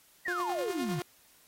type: exponential sweep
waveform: sine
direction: down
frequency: 1975.5 to 136.3 Hz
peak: -31 dBFS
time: 0.25-1 s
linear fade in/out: 10 ms
type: tone with tremolo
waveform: sawtooth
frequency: 354.4 Hz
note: F4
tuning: 25 cents sharp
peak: -29 dBFS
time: 0.28-1.02 s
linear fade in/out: 0 ms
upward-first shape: sine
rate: 9.8 Hz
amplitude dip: 45%
effects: white hiss -62 dBFS RMS until 1.47 s + AAC 48 kbps